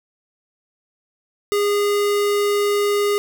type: tone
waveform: square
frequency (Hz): 409.5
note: G#4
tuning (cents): -24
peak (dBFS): -17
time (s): 1.52-3.18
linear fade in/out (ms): 0
effects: none